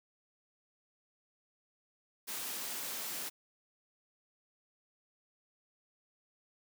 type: high-pass noise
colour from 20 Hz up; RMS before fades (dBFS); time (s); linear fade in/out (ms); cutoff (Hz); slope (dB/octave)
white; -40; 2.27-3.3; 20; 160; 24
effects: none